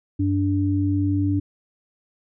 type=tone pair together; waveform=sine; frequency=97.11 / 291 Hz; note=G2 / D4; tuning=-16 / -16 cents; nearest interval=octave + perfect fifth; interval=1900 cents; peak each=-21 dBFS; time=0.19-1.4 s; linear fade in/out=10 ms; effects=none